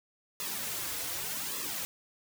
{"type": "noise with flanger", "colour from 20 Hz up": "white", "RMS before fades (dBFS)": -36, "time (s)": [0.4, 1.85], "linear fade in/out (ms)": 0, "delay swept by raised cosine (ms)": [1.3, 5.2], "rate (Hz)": 0.85, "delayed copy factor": -0.85, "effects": []}